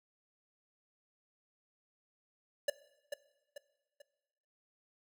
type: tone with echo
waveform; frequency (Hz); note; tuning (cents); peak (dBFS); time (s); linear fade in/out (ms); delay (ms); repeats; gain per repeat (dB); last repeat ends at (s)
square; 576; D5; -34; -28; 2.68-2.7; 5; 440; 3; -8; 4.02
effects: noise-tail reverb RT60 1.0 s tail -18 dB re dry